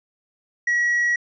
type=tone with tanh clipping; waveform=sine; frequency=1918 Hz; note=A#6; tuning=49 cents sharp; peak=-18 dBFS; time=0.67-1.16 s; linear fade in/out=5 ms; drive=2 dB; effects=resampled to 16000 Hz